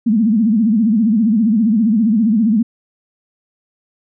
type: tone with vibrato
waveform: sine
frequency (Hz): 219.4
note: A3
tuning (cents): -5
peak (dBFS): -10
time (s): 0.06-2.63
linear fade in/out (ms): 10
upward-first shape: sine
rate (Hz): 15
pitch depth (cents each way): 150
effects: none